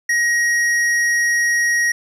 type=tone; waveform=square; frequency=1890 Hz; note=A#6; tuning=23 cents sharp; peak=-15 dBFS; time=0.09-1.92 s; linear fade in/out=5 ms; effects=low-pass 9000 Hz 12 dB/octave + 9-bit